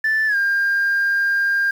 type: tone with pitch glide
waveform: sine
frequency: 1758 to 1602.8 Hz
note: A6 to G6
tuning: -2 to +38 cents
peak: -14 dBFS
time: 0.04-1.71 s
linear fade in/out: 5 ms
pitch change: -160 cents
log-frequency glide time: 0.27-0.36 s
effects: tanh soft clip ceiling -13 dBFS + 7-bit